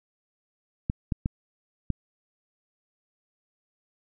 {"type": "clicks", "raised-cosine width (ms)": 5, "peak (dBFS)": -13, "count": 4, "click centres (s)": [0.899, 1.122, 1.259, 1.903], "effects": []}